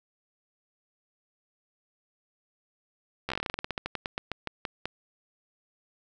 slowing click train, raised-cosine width 0.3 ms, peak -15 dBFS, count 23, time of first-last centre 3.29-4.856 s, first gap 13 ms, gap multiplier 1.14, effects none

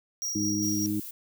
square tone with tremolo, 5690 Hz, F8, 31 cents sharp, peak -29 dBFS, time 0.22-0.86 s, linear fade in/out 0 ms, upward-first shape sine, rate 5 Hz, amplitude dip 35%
harmonic tone, 103.83 Hz, G#2, in tune, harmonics 1 / 2 / 3, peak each -36 / -31 / -28 dBFS, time 0.35-1 s, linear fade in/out 5 ms
violet noise, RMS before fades -40 dBFS, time 0.62-1.11 s, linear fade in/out 5 ms
effects none

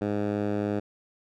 10% pulse tone with band-pass filter, 103.2 Hz, G#2, 10 cents flat, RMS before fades -28 dBFS, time 0.01-0.8 s, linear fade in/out 10 ms, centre 300 Hz, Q 0.55, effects none

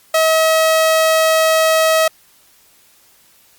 sawtooth tone, 640 Hz, D#5, 49 cents sharp, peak -7 dBFS, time 0.14-2.08 s, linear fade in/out 5 ms, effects white hiss -51 dBFS RMS until 3.58 s + Opus 48 kbps

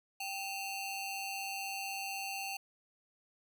sawtooth ring-modulated tone, 1760 Hz, A6, in tune, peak -31 dBFS, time 0.2-2.57 s, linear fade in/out 5 ms, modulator 978 Hz, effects none

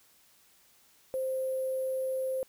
sine tone with sample-and-hold, 523.3 Hz, C5, in tune, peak -29 dBFS, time 1.14-2.43 s, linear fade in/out 0 ms, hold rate 11025 Hz, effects white hiss -63 dBFS RMS until 2.48 s

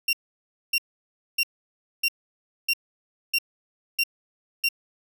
30% pulse tone bursts, 2758 Hz, F7, 22 cents flat, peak -17 dBFS, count 8, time 0.08-4.688 s, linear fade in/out 5 ms, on 51 ms, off 600 ms, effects none

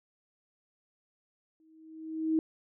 sine tone with exponential growth, 318.1 Hz, D#4, 38 cents sharp, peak -22 dBFS, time 1.6-2.39 s, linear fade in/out 1 ms, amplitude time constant 170 ms, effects none

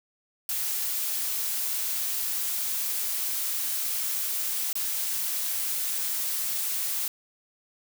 blue noise with dropouts, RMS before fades -29 dBFS, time 0.49-7.08 s, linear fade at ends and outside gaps 2 ms, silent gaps 4.729-4.754 s, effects none

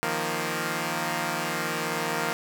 5% pulse chord, Eb suspended second, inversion none, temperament equal, 155.56 / 174.61 / 233.1 Hz, Eb3 / F3 / Bb3, 0 / 0 / 0 cents, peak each -20 dBFS, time 0.03-2.33 s, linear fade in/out 0 ms, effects none

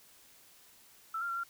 sine tone with pitch steps, 1326 / 1392 / 1365 / 1381 Hz, E6 / F6 / F6 / F6, +10 / -6 / -40 / -20 cents, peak -33 dBFS, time 1.14-1.436 s, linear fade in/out 5 ms, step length 74 ms, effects white hiss -60 dBFS RMS until 1.49 s

